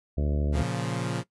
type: harmonic tone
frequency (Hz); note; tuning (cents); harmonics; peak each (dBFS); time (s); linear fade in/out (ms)
73; D2; -10; 1 / 2 / 3 / 4 / 5 / 6 / 7 / 8 / 9; -25 / -31 / -35 / -37 / -39 / -41 / -42 / -43 / -44; 0.17-0.63; 10
type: chord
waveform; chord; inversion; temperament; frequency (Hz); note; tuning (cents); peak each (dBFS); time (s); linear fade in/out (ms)
sawtooth; Bb minor; none; equal; 116.54 / 138.59 / 174.61; Bb2 / Db3 / F3; 0 / 0 / 0; -28; 0.52-1.24; 50
effects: noise-tail reverb RT60 0.1 s tail -18 dB re dry + resampled to 24000 Hz